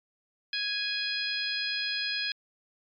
harmonic tone, 830.6 Hz, G#5, in tune, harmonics 2 / 3 / 4 / 5 / 6, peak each -35 / -35 / -35 / -35 / -35 dBFS, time 0.53-2.32 s, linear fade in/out 2 ms, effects MP3 96 kbps

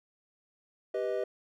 triangle chord, G augmented, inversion none, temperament equal with one note detuned, 392 / 493.9 / 626.9 Hz, G4 / B4 / D#5, 0 / 0 / +13 cents, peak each -32 dBFS, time 0.94-1.24 s, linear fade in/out 5 ms, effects none

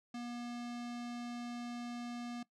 square tone with low-pass filter, 240 Hz, B3, 49 cents flat, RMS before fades -43 dBFS, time 0.14-2.43 s, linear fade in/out 5 ms, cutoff 6300 Hz, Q 0.97, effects noise-tail reverb RT60 0.1 s tail -19 dB re dry

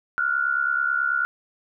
sine tone pair together, 1394 / 1463.2 Hz, F6 / F#6, -4 / -20 cents, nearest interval minor second, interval 84 cents, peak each -23 dBFS, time 0.18-1.25 s, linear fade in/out 0 ms, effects none

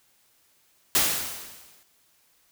white noise with exponential decay, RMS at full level -19 dBFS, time 0.95-1.83 s, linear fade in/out 1 ms, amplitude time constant 190 ms, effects white hiss -64 dBFS RMS until 2.51 s

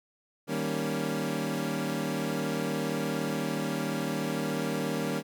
25% pulse chord, Eb dominant seventh, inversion none, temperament equal, 155.56 / 196 / 233.1 / 277.2 Hz, Eb3 / G3 / Bb3 / Db4, 0 / 0 / 0 / 0 cents, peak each -31 dBFS, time 0.47-5.23 s, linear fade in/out 50 ms, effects none

